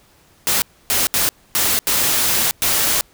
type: noise bursts at uneven times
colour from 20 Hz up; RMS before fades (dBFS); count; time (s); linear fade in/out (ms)
white; -17; 6; 0.47-0.62 / 0.9-1.07 / 1.14-1.29 / 1.55-1.79 / 1.87-2.51 / 2.62-3.01; 0
effects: pink hiss -53 dBFS RMS until 3.13 s